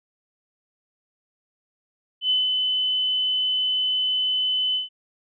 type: tone with ADSR envelope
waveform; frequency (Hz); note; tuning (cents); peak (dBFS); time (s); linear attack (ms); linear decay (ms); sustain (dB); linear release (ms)
sine; 3022; F#7; +36; -17; 2.21-4.89; 90; 170; -3; 140
effects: none